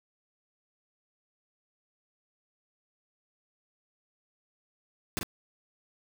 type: noise with echo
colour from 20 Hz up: pink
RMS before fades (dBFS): -31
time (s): 5.17-5.19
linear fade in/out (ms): 0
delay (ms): 41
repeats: 1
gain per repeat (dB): -5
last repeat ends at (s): 5.231
effects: none